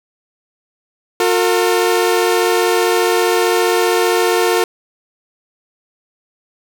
sawtooth tone pair together, 359 / 454.2 Hz, F4 / A#4, +48 / -45 cents, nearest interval major third, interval 407 cents, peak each -11 dBFS, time 1.2-4.64 s, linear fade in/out 2 ms, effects none

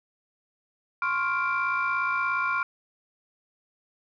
sine tone cluster, 1041 / 1098 / 1401 / 2350 Hz, C6 / C#6 / F6 / D7, -9 / -17 / +5 / +1 cents, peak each -30 / -30 / -26 / -31 dBFS, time 1.02-2.63 s, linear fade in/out 2 ms, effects tanh soft clip ceiling -16 dBFS

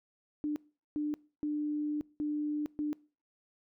sine tone bursts at uneven times, 298.2 Hz, D4, 27 cents sharp, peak -30 dBFS, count 5, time 0.44-0.56 / 0.96-1.14 / 1.43-2.01 / 2.2-2.66 / 2.79-2.93 s, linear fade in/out 0 ms, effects noise-tail reverb RT60 0.4 s tail -24 dB re dry

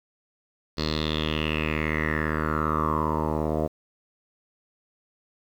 10% pulse tone with low-pass filter sweep, 77.5 Hz, D#2, 6 cents flat, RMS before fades -26 dBFS, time 0.77-3.68 s, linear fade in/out 20 ms, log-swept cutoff 4500 to 660 Hz, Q 6.4, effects 9-bit

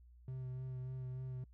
triangle tone with vibrato, 128.7 Hz, C3, 28 cents flat, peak -39 dBFS, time 0.28-1.44 s, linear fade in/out 2 ms, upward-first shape sine, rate 3.4 Hz, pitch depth 19 cents each way, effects noise-tail reverb RT60 0.1 s tail -25 dB re dry + added 60 Hz sine -58 dBFS peak until 1.53 s

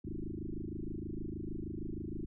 sine tone with frequency modulation, 156.9 Hz, D#3, 15 cents sharp, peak -37 dBFS, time 0.04-2.26 s, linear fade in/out 10 ms, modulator 26.4 Hz, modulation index 7.6, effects none

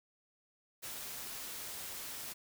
white noise, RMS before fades -44 dBFS, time 0.82-2.34 s, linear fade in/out 20 ms, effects none

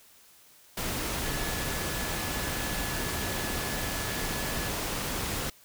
sine tone in noise, 1711 Hz, A6, 49 cents flat, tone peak -41 dBFS, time 1.24-4.69 s, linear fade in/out 5 ms, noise pink, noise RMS -32 dBFS, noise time 0.77-5.5 s, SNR -12 dB, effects white hiss -57 dBFS RMS until 5.64 s

